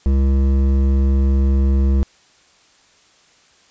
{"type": "tone with hard clipping", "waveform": "sine", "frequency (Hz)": 67.5, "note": "C#2", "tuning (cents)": -45, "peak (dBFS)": -14, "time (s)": [0.06, 2.03], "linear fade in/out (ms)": 0, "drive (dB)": 11, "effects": ["white hiss -53 dBFS RMS until 3.7 s", "resampled to 16000 Hz"]}